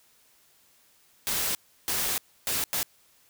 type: noise bursts at uneven times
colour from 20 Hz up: white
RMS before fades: -28 dBFS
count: 4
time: 1.27-1.55 / 1.88-2.18 / 2.47-2.64 / 2.73-2.83 s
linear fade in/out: 0 ms
effects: white hiss -62 dBFS RMS until 3.29 s